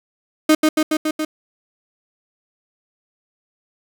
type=tone with echo; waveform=35% pulse; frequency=310 Hz; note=D#4; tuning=6 cents flat; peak=-8 dBFS; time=0.49-0.55 s; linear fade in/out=5 ms; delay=140 ms; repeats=5; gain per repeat=-2 dB; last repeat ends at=1.25 s; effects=none